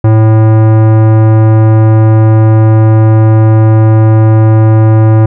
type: tone with tanh clipping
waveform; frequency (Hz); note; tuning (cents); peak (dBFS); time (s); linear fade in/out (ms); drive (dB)
sine; 110; A2; 0; -4; 0.04-5.26; 5; 18
effects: none